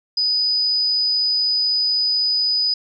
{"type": "tone", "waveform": "sine", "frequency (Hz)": 4978, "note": "D#8", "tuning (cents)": 0, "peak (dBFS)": -16, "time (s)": [0.17, 2.74], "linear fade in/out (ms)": 5, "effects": []}